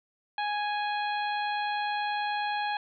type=harmonic tone; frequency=830.6 Hz; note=G#5; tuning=in tune; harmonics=1 / 2 / 3 / 4 / 5; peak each=-29 / -35 / -39 / -41 / -43 dBFS; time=0.38-2.77 s; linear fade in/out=2 ms; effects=none